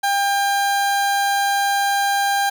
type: tone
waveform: 30% pulse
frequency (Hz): 799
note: G5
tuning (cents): +33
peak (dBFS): -14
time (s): 0.03-2.5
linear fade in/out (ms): 10
effects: none